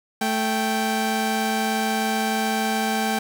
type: tone pair together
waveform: sawtooth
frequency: 219.6 / 782 Hz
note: A3 / G5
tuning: -3 / -4 cents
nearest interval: octave + minor seventh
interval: 2199 cents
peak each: -20 dBFS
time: 0.21-3.19 s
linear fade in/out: 5 ms
effects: 8-bit